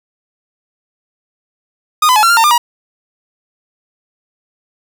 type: tone with pitch steps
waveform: 45% pulse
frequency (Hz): 1230 / 1008 / 853 / 1362 / 1398 / 908 / 1202 / 956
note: D#6 / B5 / G#5 / F6 / F6 / A#5 / D6 / A#5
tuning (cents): -20 / +35 / +46 / -44 / +1 / -46 / +40 / +43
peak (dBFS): -7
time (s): 2.02-2.58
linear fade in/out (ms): 5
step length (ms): 70
effects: none